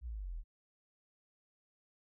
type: exponential sweep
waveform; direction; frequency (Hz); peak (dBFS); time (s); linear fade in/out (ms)
sine; down; 64.4 to 36.43; -39; 0.01-0.44; 50
effects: none